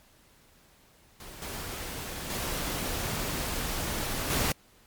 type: noise with level steps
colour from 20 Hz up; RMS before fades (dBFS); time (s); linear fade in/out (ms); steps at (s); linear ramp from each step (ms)
pink; -45 / -37 / -32 / -27; 1.2-4.52; 2; 1.42 / 2.3 / 4.3; 2
effects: pink hiss -60 dBFS RMS until 4.86 s + MP3 96 kbps